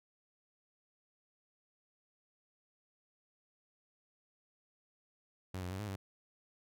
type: tone with pitch steps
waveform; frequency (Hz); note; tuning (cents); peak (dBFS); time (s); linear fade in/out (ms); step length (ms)
sawtooth; 93.3 / 89.5 / 95.5 / 105.2 / 96.7; F#2 / F2 / G2 / G#2 / G2; +15 / +43 / -45 / +23 / -23; -35; 5.54-5.96; 5; 84
effects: none